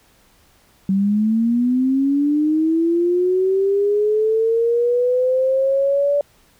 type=linear sweep; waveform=sine; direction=up; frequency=190 to 579 Hz; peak=-14 dBFS; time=0.89-6.21 s; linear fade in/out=2 ms; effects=pink hiss -55 dBFS RMS until 6.59 s

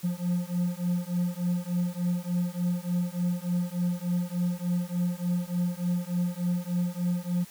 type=beating tone pair; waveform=triangle; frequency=175 / 178.4 Hz; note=F3 / F3; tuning=+4 / +37 cents; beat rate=3.4 Hz; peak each=-27 dBFS; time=0.03-7.45 s; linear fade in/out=20 ms; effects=white hiss -50 dBFS RMS until 7.5 s

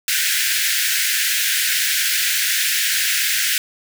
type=high-pass noise; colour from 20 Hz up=pink; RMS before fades=-19 dBFS; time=0.08-3.58 s; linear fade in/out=2 ms; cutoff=1500 Hz; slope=96 dB/octave; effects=none

